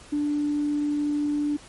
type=tone with tanh clipping; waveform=triangle; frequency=293.7 Hz; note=D4; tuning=in tune; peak=-22 dBFS; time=0.12-1.57 s; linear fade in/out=10 ms; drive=4 dB; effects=pink hiss -48 dBFS RMS until 1.68 s + MP3 48 kbps